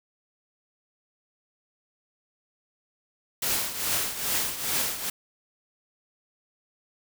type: noise with tremolo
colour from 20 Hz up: white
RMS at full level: -25 dBFS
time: 3.42-5.1 s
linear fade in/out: 5 ms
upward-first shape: triangle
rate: 2.4 Hz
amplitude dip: 75%
effects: none